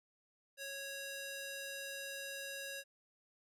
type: tone with high-pass filter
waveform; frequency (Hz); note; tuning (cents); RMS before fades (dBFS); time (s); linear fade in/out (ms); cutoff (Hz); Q
square; 552; C#5; -7; -45; 0.57-2.84; 50; 1200; 0.6
effects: resampled to 32000 Hz